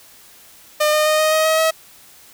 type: tone with pitch steps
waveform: sawtooth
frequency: 605 / 611 / 617 / 623.1 / 629.2 / 635.4 / 641.7 Hz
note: D#5 / D#5 / D#5 / D#5 / D#5 / D#5 / E5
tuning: -49 / -32 / -15 / +2 / +19 / +36 / -47 cents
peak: -10 dBFS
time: 0.8-1.71 s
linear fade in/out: 10 ms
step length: 130 ms
effects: white hiss -46 dBFS RMS until 2.33 s